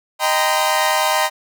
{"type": "chord", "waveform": "sawtooth", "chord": "C minor seventh", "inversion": "first", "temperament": "equal with one note detuned", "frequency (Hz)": [622.3, 784, 932.3, 1021.4], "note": ["Eb5", "G5", "Bb5", "C6"], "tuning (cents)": [0, 0, 0, -42], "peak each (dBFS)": -17, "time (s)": [0.19, 1.3], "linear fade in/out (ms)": 50, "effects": []}